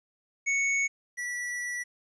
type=tone pair in turn; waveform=square; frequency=2217 / 1951.3 Hz; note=C#7 / B6; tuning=0 / -21 cents; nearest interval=major second; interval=221 cents; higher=first; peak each=-25 / -32 dBFS; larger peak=first; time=0.46-0.88 / 1.17-1.84 s; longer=second; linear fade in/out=20 ms; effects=resampled to 22050 Hz + 11-bit

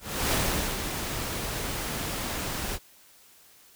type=noise with ADSR envelope; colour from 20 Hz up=pink; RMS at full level=-25 dBFS; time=0-2.79 s; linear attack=310 ms; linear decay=460 ms; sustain=-7 dB; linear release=47 ms; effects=white hiss -56 dBFS RMS until 3.75 s

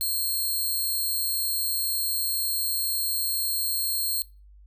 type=tone; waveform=10% pulse; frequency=4234 Hz; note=C8; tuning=20 cents sharp; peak=-18 dBFS; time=0.01-4.22 s; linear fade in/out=0 ms; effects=noise-tail reverb RT60 0.3 s tail -23 dB re dry + added 50 Hz sine -48 dBFS peak until 4.66 s

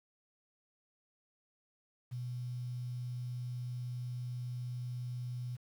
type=tone with quantisation; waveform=sine; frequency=123.47 Hz; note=B2; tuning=in tune; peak=-37 dBFS; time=2.11-5.57 s; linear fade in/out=20 ms; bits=10; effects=none

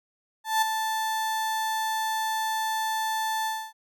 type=tone with ADSR envelope; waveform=35% pulse; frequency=880 Hz; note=A5; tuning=in tune; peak=-17 dBFS; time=0.44-3.73 s; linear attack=180 ms; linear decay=9 ms; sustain=-7 dB; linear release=270 ms; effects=none

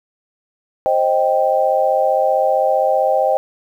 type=chord; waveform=sine; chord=C minor; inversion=none; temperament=equal with one note detuned; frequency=526.9 / 622.3 / 784 Hz; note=C5 / Eb5 / G5; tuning=+12 / 0 / 0 cents; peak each=-17 dBFS; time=0.86-3.37 s; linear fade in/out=0 ms; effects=8-bit

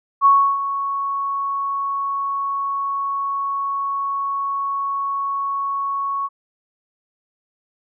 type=tone with ADSR envelope; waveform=sine; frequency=1108.7 Hz; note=C#6; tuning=in tune; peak=-8 dBFS; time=0.21-6.29 s; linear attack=45 ms; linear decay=320 ms; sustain=-12 dB; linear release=37 ms; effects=none

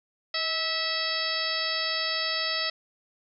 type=harmonic tone with a mistuned harmonic; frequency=652 Hz; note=E5; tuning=19 cents flat; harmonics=1 / 2 / 3 / 4 / 5 / 6 / 7 / 8; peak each=-37 / -36 / -33 / -37 / -36 / -33 / -33 / -33 dBFS; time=0.34-2.7 s; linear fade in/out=5 ms; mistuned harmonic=1; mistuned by=-41 cents; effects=none

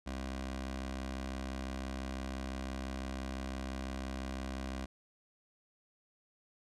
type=tone with notch filter; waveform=15% pulse; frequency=65.9 Hz; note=C2; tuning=13 cents sharp; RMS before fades=-40 dBFS; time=0.06-4.86 s; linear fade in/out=10 ms; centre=140 Hz; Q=1.6; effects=low-pass 8000 Hz 12 dB/octave

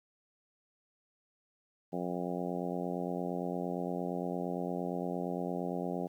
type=harmonic tone; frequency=88.7 Hz; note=F2; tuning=27 cents sharp; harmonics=2 / 3 / 4 / 5 / 6 / 7 / 8 / 9; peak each=-38 / -40 / -41 / -42 / -43 / -43 / -44 / -45 dBFS; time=1.92-6.08 s; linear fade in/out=20 ms; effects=11-bit

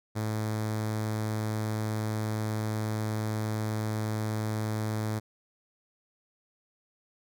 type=tone with notch filter; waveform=sawtooth; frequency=108.3 Hz; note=A2; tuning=27 cents flat; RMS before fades=-31 dBFS; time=0.15-5.2 s; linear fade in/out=20 ms; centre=2800 Hz; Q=1.8; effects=none

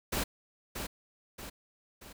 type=noise with echo; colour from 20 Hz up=pink; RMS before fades=-32 dBFS; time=0.12-0.24 s; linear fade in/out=10 ms; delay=630 ms; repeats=3; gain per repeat=-6 dB; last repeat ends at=2.13 s; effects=none

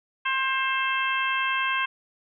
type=harmonic tone; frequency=530 Hz; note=C5; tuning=22 cents sharp; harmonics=2 / 3 / 4 / 5 / 6; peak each=-27 / -28 / -32 / -29 / -34 dBFS; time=0.25-1.86 s; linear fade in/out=10 ms; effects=none

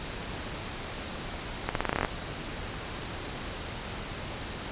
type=accelerating click train; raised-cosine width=0.5 ms; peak=-11 dBFS; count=11; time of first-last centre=1.69-2.048 s; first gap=62 ms; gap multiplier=0.87; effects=pink hiss -37 dBFS RMS until 4.71 s + resampled to 8000 Hz

